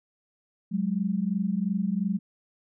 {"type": "tone pair together", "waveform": "sine", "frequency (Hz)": [185.13, 208], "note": ["F#3", "G#3"], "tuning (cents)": [1, 3], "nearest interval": "major second", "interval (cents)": 202, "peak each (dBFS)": [-27, -27], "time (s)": [0.71, 2.19], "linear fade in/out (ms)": 20, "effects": []}